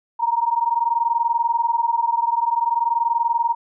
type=tone pair together; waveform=sine; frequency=925 / 945.5 Hz; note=A#5 / A#5; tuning=-14 / +24 cents; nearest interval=unison; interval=38 cents; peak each=-20 dBFS; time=0.19-3.55 s; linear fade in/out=20 ms; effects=none